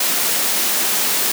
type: high-pass noise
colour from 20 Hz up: white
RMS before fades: -18 dBFS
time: 0-1.32 s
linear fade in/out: 5 ms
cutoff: 170 Hz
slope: 48 dB/octave
effects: none